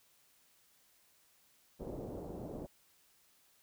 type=low-pass noise; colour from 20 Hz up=white; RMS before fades=-44 dBFS; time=1.79-2.67 s; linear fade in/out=20 ms; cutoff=570 Hz; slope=24 dB/octave; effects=white hiss -69 dBFS RMS until 3.62 s